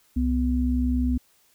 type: tone pair together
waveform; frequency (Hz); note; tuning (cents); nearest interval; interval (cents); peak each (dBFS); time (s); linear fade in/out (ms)
sine; 65.98 / 249.1; C2 / B3; +15 / +15; octave + major seventh; 2300; -23 / -23; 0.16-1.18; 10
effects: white hiss -62 dBFS RMS until 1.54 s